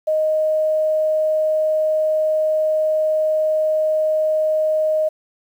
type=tone; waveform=sine; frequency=622.3 Hz; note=D#5; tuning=in tune; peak=-15 dBFS; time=0.07-5.09 s; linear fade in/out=10 ms; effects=8-bit